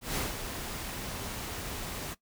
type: noise with ADSR envelope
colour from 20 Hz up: pink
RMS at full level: -31 dBFS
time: 0.01-2.15 s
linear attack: 150 ms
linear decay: 170 ms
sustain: -7 dB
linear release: 27 ms
effects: noise-tail reverb RT60 0.1 s tail -18 dB re dry